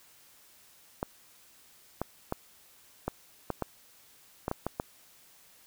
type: clicks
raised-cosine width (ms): 1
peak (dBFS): -16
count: 10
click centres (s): 1.029 / 2.016 / 2.324 / 3.08 / 3.503 / 3.623 / 4.481 / 4.514 / 4.666 / 4.799
effects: white hiss -59 dBFS RMS until 5.66 s